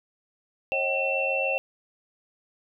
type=tone cluster; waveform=sine; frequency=540 / 627 / 765 / 2698 Hz; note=C#5 / D#5 / G5 / E7; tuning=-45 / +13 / -42 / +40 cents; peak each=-28 / -33 / -33 / -26 dBFS; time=0.72-1.58 s; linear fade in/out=0 ms; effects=none